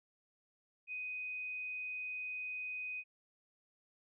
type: tone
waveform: sine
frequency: 2500 Hz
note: D#7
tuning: 8 cents sharp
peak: -39 dBFS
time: 0.87-3.04 s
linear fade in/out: 50 ms
effects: none